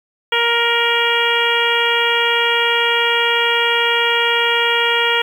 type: harmonic tone with a mistuned harmonic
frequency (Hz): 469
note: A#4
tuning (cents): +11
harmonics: 1 / 2 / 3 / 4 / 5 / 6 / 7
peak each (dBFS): -21 / -21 / -21 / -21 / -21 / -21 / -21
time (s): 0.32-5.22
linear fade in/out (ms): 5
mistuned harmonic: 6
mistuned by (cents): +15
effects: 7-bit